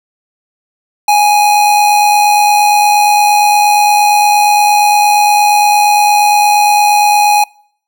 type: tone with amplitude modulation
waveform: square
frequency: 830.6 Hz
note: G#5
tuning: in tune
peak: -5 dBFS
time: 1.08-7.44 s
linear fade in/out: 5 ms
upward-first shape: sine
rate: 88.6 Hz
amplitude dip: 35%
effects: noise-tail reverb RT60 0.6 s tail -26 dB re dry